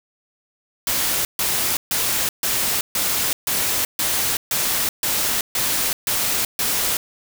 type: noise bursts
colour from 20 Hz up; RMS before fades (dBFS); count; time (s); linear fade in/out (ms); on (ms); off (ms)
white; -21; 12; 0.87-6.97; 2; 380; 140
effects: none